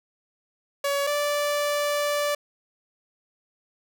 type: tone pair in turn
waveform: sawtooth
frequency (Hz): 564 / 583.9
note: C#5 / D5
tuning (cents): +30 / -10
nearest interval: minor second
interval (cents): 60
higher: second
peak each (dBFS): -19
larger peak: neither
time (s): 0.84-1.07 / 1.07-2.35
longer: second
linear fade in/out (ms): 5
effects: none